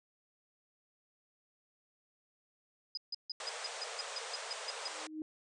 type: tone bursts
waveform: sine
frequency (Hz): 4978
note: D#8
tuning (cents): 0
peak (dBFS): -36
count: 12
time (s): 2.95-4.876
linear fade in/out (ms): 2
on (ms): 23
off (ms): 150
type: band-pass noise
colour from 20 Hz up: pink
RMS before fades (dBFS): -44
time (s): 3.4-5.07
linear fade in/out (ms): 2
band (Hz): 430 to 9100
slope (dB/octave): 96
type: tone with exponential growth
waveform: sine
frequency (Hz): 311.1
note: D#4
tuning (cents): 0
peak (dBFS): -35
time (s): 4.83-5.22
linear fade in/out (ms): 1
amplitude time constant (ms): 84
effects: none